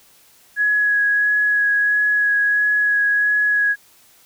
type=tone with vibrato; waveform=sine; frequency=1673 Hz; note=G#6; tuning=12 cents sharp; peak=-14 dBFS; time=0.56-3.76 s; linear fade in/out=50 ms; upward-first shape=sine; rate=1.5 Hz; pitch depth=12 cents each way; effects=white hiss -52 dBFS RMS until 4.25 s